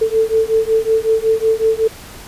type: beating tone pair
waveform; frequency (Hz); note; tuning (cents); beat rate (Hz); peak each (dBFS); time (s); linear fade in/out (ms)
sine; 441.4 / 446.8; A4 / A4; +5 / +27; 5.4; -15; 0.01-1.88; 10
effects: pink hiss -36 dBFS RMS until 2.27 s + resampled to 32000 Hz